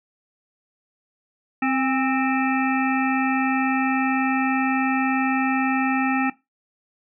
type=harmonic tone with a mistuned harmonic; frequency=262.6 Hz; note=C4; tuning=6 cents sharp; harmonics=1 / 3 / 5 / 7 / 9 / 10; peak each=-21 / -26 / -28 / -29 / -31 / -31 dBFS; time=1.62-6.3 s; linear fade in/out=5 ms; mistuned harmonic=3; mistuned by=+39 cents; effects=noise-tail reverb RT60 0.2 s tail -18 dB re dry